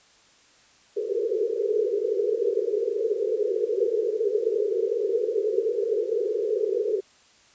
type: band-pass noise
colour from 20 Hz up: pink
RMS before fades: -25 dBFS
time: 0.96-7.01 s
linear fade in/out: 10 ms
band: 390 to 480 Hz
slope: 96 dB/octave
effects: white hiss -57 dBFS RMS until 7.54 s + resampled to 16000 Hz